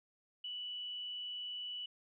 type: tone with amplitude modulation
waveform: sine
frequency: 2960 Hz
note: F#7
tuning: in tune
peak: -39 dBFS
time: 0.44-1.86 s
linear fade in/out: 5 ms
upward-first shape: sine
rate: 189 Hz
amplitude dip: 25%
effects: none